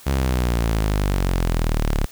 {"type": "exponential sweep", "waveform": "sawtooth", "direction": "down", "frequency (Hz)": [69.3, 34.72], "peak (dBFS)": -14, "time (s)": [0.06, 2.06], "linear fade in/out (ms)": 10, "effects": ["white hiss -45 dBFS RMS until 2.11 s"]}